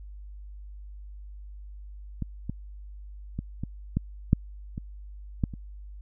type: clicks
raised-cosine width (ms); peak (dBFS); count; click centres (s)
5; -18 / -18 / -18 / -18 / -12 / -6 / -21 / -11 / -25; 9; 2.223 / 2.496 / 3.39 / 3.636 / 3.97 / 4.331 / 4.779 / 5.438 / 5.538
effects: added 50 Hz sine -40 dBFS peak until 6.01 s